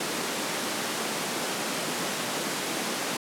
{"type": "high-pass noise", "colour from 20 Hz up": "pink", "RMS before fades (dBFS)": -30, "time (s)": [0, 3.17], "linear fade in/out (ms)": 5, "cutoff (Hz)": 190, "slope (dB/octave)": 24, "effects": ["low-pass 11000 Hz 12 dB/octave"]}